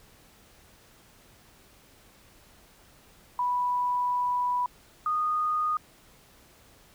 sine tone pair in turn, 985 / 1233.2 Hz, B5 / D#6, -5 / -16 cents, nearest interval major third, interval 389 cents, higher second, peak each -24 dBFS, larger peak neither, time 3.39-4.66 / 5.06-5.77 s, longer first, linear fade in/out 2 ms, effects pink hiss -57 dBFS RMS until 6.94 s

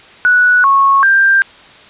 sine tone with pitch steps, 1474 / 1099 / 1584 Hz, F#6 / C#6 / G6, -7 / -15 / +18 cents, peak -6 dBFS, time 0.25-1.42 s, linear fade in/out 0 ms, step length 390 ms, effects white hiss -39 dBFS RMS until 1.89 s + resampled to 8000 Hz

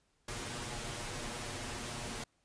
pink noise with comb filter, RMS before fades -41 dBFS, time 0.28-2.24 s, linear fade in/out 5 ms, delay 8.4 ms, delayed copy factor +0.9, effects pink hiss -75 dBFS RMS until 2.44 s + resampled to 22050 Hz

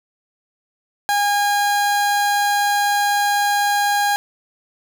30% pulse tone, 816 Hz, G#5, 31 cents flat, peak -13 dBFS, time 1.09-4.16 s, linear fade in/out 0 ms, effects none

